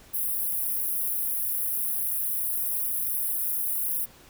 white high-pass noise, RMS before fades -28 dBFS, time 0.13-4.06 s, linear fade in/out 20 ms, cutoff 9900 Hz, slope 96 dB/octave, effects pink hiss -53 dBFS RMS until 4.29 s

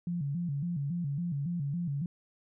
sine tone with vibrato, 156.6 Hz, D#3, 11 cents sharp, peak -30 dBFS, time 0.07-2.06 s, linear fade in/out 2 ms, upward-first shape square, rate 3.6 Hz, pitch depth 180 cents each way, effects none

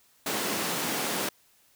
pink high-pass noise, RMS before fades -30 dBFS, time 0.26-1.29 s, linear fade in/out 5 ms, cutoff 180 Hz, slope 24 dB/octave, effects white hiss -63 dBFS RMS until 1.75 s

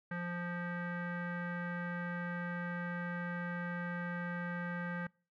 square tone with low-pass filter, 174.61 Hz, F3, in tune, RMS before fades -39 dBFS, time 0.11-5.07 s, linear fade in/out 5 ms, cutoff 1700 Hz, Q 7.3, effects noise-tail reverb RT60 0.4 s tail -26 dB re dry

